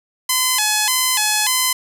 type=tone with vibrato; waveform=5% pulse; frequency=932.3 Hz; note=A#5; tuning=in tune; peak=-3 dBFS; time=0.29-1.73 s; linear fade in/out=5 ms; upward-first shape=square; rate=1.7 Hz; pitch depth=160 cents each way; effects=none